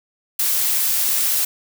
blue noise, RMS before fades -19 dBFS, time 0.39-1.45 s, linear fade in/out 5 ms, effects none

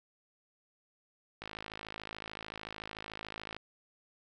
click train, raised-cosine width 0.3 ms, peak -25 dBFS, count 116, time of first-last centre 1.42-3.566 s, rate 53.6 Hz, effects none

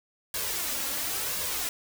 white noise with flanger, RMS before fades -31 dBFS, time 0.34-1.69 s, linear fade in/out 2 ms, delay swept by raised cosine 1.8 to 3.7 ms, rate 0.97 Hz, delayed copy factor +0.5, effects none

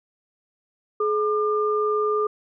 sine tone pair together, 424.6 / 1201 Hz, G#4 / D6, +38 / +38 cents, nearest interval octave + tritone, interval 1800 cents, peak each -21 / -24 dBFS, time 1-2.27 s, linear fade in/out 5 ms, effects none

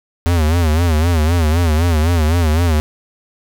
square tone with vibrato, 81.6 Hz, E2, 17 cents flat, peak -12 dBFS, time 0.26-2.8 s, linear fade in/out 0 ms, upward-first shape sine, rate 3.9 Hz, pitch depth 130 cents each way, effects none

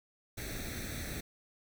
pink noise with comb filter, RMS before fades -40 dBFS, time 0.37-1.21 s, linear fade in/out 10 ms, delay 0.5 ms, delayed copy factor +0.8, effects none

